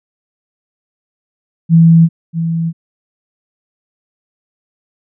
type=tone with echo; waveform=sine; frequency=165.2 Hz; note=E3; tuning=4 cents sharp; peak=-3 dBFS; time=1.69-2.09 s; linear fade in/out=50 ms; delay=640 ms; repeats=1; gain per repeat=-10 dB; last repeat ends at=2.73 s; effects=none